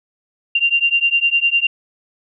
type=beating tone pair; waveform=sine; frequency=2773 / 2782.9 Hz; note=F7 / F7; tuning=-13 / -7 cents; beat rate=9.9 Hz; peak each=-16 / -16 dBFS; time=0.55-1.67 s; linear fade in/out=5 ms; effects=none